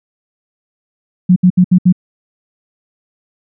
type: tone bursts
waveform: sine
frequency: 181.4 Hz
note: F#3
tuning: 34 cents flat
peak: -4 dBFS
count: 5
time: 1.29-1.926 s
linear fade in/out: 10 ms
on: 72 ms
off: 69 ms
effects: none